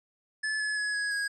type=tone with pitch steps; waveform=square; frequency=1729 / 1708.2 / 1687.6 / 1667.2 / 1647.1 Hz; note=A6 / G#6 / G#6 / G#6 / G#6; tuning=-31 / +48 / +27 / +6 / -15 cents; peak=-29 dBFS; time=0.43-1.28 s; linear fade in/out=10 ms; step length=170 ms; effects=resampled to 24000 Hz